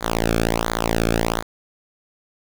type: tone with flanger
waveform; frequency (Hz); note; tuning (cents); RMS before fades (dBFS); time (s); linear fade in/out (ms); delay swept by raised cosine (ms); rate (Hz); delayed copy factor
sawtooth; 56.5; A1; +47; -21; 0-1.44; 50; 0.36 to 1.04; 1.4; -0.95
effects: 8-bit